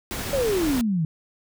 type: noise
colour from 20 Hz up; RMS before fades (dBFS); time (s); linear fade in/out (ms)
pink; -30; 0.11-0.81; 0
type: exponential sweep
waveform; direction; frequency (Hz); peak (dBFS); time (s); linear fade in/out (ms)
sine; down; 577 to 151.9; -20; 0.33-1.05; 2
effects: none